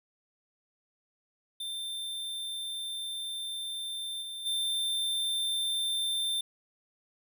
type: tone with level steps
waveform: square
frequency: 3578 Hz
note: A7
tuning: 28 cents sharp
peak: -35 / -38 / -29 dBFS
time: 1.6-6.41 s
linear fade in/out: 5 ms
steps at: 4.21 / 4.45 s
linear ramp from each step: 20 ms
effects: none